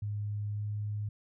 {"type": "tone with pitch glide", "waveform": "sine", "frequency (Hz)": [103.83, 104.55], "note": ["G#2", "G#2"], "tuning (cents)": [0, 12], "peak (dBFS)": -32, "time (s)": [0.02, 1.09], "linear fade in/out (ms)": 5, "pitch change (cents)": 12, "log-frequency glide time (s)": [0.54, 0.62], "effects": []}